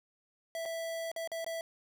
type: tone with dropouts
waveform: square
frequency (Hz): 659.3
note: E5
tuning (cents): 0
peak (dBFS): -36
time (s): 0.55-1.61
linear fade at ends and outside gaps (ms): 1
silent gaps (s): 0.654-0.658 / 1.116-1.162 / 1.275-1.317 / 1.445-1.464
effects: none